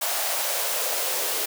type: noise with high-pass filter sweep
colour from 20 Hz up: white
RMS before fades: -26 dBFS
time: 0.01-1.46 s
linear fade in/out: 10 ms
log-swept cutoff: 700 to 450 Hz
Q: 3
effects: none